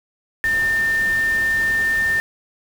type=tone in noise; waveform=sine; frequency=1800 Hz; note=A6; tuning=39 cents sharp; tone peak=-16 dBFS; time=0.44-2.2 s; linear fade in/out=0 ms; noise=pink; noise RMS=-33 dBFS; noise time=0.44-2.2 s; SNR=+14 dB; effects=none